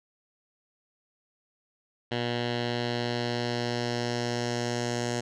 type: tone with low-pass filter sweep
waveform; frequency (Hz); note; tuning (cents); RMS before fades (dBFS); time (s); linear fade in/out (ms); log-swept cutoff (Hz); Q
10% pulse; 120.2; B2; -46; -30; 2.11-5.21; 10; 3500 to 6700; 2.5
effects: none